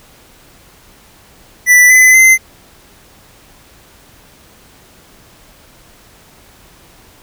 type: tone with pitch steps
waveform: square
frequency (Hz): 1977 / 2021 / 2066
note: B6 / B6 / C7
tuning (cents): +1 / +39 / -22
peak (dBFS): -4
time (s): 1.66-2.38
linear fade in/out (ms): 50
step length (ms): 240
effects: pink hiss -44 dBFS RMS until 7.22 s